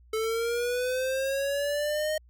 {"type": "linear sweep", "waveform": "square", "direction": "up", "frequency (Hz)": [435.9, 622.3], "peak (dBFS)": -27, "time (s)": [0.13, 2.18], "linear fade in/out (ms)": 5, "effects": ["added 60 Hz sine -53 dBFS peak until 2.29 s"]}